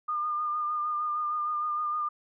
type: tone with vibrato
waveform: sine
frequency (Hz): 1211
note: D#6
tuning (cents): -47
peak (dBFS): -27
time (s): 0.08-2.09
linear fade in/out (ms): 10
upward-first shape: sine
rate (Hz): 6.5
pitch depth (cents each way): 25
effects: none